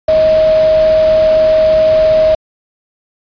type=tone in noise; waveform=sine; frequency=630 Hz; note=D#5; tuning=21 cents sharp; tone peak=-6 dBFS; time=0.08-2.35 s; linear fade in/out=5 ms; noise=pink; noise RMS=-24 dBFS; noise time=0.08-2.35 s; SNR=+15 dB; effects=resampled to 11025 Hz